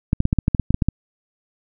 clicks, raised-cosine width 5 ms, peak -4 dBFS, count 12, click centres 0.131 / 0.204 / 0.254 / 0.329 / 0.387 / 0.481 / 0.548 / 0.597 / 0.706 / 0.744 / 0.822 / 0.886 s, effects none

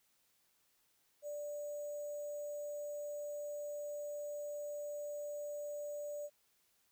sine tone with sample-and-hold, 587.3 Hz, D5, in tune, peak -40 dBFS, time 1.22-6.3 s, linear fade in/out 50 ms, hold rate 7350 Hz, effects white hiss -75 dBFS RMS until 6.91 s

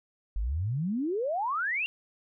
sine exponential sweep, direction up, 45.57 to 2834 Hz, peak -27 dBFS, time 0.36-1.86 s, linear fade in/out 0 ms, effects none

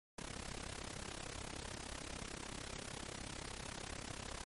pink noise with amplitude modulation, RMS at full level -43 dBFS, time 0.18-4.44 s, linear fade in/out 5 ms, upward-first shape sine, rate 33.4 Hz, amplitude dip 90%, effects MP3 48 kbps

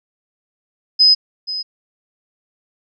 sine tone with echo, 5040 Hz, D#8, 21 cents sharp, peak -7 dBFS, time 0.99-1.15 s, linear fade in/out 20 ms, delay 480 ms, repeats 1, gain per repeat -14 dB, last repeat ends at 1.63 s, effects none

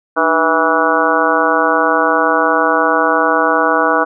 harmonic tone with a mistuned harmonic, 162.8 Hz, E3, 21 cents flat, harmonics 2 / 3 / 4 / 5 / 6 / 7 / 8 / 9, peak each -20 / -18 / -18 / -20 / -20 / -17 / -20 / -17 dBFS, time 0.16-4.05 s, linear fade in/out 20 ms, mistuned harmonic 2, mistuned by -110 cents, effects none

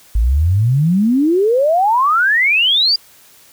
sine exponential sweep, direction up, 51 to 4884 Hz, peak -10 dBFS, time 0.15-2.96 s, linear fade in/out 5 ms, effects white hiss -46 dBFS RMS until 3.52 s

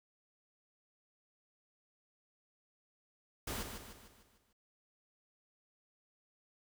pink noise with echo, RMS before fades -40 dBFS, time 3.47-3.63 s, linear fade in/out 5 ms, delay 150 ms, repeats 6, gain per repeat -6 dB, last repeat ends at 4.53 s, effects none

